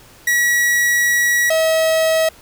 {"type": "tone pair in turn", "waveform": "45% pulse", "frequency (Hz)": [1924, 642.1], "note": ["B6", "E5"], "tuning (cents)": [-46, -46], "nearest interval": "octave + perfect fifth", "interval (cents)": 1900, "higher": "first", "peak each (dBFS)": -13, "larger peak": "neither", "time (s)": [[0.27, 1.5], [1.5, 2.29]], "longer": "first", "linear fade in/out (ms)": 5, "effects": ["pink hiss -45 dBFS RMS until 2.41 s"]}